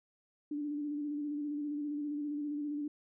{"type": "tone with vibrato", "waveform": "sine", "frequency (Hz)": 293.7, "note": "D4", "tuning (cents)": 0, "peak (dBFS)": -34, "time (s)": [0.51, 2.88], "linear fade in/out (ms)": 5, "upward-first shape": "square", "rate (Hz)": 15, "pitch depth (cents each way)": 28, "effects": []}